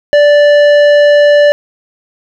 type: tone with tanh clipping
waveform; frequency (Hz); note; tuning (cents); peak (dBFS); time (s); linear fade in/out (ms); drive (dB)
triangle; 585; D5; -7; -5; 0.13-1.52; 0; 16
effects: none